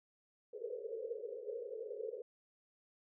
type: band-pass noise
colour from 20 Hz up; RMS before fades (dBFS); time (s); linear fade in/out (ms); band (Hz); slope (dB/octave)
white; -44; 0.53-2.22; 5; 420 to 510; 96
effects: none